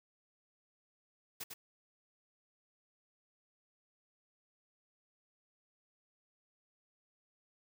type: noise with echo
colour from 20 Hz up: white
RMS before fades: -42 dBFS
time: 1.4-1.44 s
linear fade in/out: 10 ms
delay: 100 ms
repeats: 1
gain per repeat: -4 dB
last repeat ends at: 1.54 s
effects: none